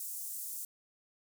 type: high-pass noise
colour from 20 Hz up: pink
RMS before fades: -41 dBFS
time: 0-0.65 s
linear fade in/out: 2 ms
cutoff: 7900 Hz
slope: 24 dB/octave
effects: none